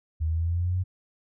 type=exponential sweep; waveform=sine; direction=up; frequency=78 to 93.2 Hz; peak=-23 dBFS; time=0.2-0.84 s; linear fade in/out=20 ms; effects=none